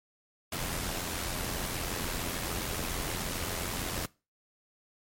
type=noise with amplitude modulation; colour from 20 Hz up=pink; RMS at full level=-32 dBFS; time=0.52-4.06 s; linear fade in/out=5 ms; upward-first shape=sine; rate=86.8 Hz; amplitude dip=50%; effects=noise-tail reverb RT60 0.3 s tail -22 dB re dry + MP3 64 kbps